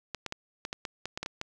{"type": "clicks", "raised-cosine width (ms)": 0.2, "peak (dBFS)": -17, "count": 11, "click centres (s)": [0.147, 0.263, 0.324, 0.651, 0.729, 0.852, 1.056, 1.175, 1.23, 1.261, 1.414], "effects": []}